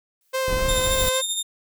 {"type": "noise with exponential growth", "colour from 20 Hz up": "blue", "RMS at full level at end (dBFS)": -28, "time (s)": [0.21, 1.09], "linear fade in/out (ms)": 1, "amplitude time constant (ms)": 190}
{"type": "tone with vibrato", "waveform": "sawtooth", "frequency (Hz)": 520, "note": "C5", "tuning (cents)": -11, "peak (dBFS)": -18, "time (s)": [0.33, 1.22], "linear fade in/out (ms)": 20, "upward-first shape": "triangle", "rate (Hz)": 3.7, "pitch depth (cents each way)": 24}
{"type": "noise", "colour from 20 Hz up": "brown", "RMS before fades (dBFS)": -26, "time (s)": [0.48, 1.09], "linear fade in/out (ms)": 2}
{"type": "tone with tremolo", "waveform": "20% pulse", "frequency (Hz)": 3647, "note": "A#7", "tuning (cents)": -39, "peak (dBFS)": -16, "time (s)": [0.68, 1.43], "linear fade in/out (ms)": 10, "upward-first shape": "sine", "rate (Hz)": 13, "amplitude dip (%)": 50}
{"effects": []}